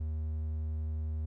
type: tone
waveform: triangle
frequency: 77.78 Hz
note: D#2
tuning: in tune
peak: -30 dBFS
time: 0-1.26 s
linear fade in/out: 10 ms
effects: none